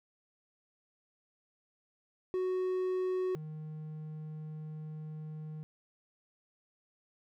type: tone pair in turn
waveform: triangle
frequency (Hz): 370 / 154.76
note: F#4 / D#3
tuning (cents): 0 / -9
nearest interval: octave + minor third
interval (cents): 1509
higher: first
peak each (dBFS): -28 / -38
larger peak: first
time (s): 2.34-3.35 / 3.35-5.63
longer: second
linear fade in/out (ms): 0
effects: none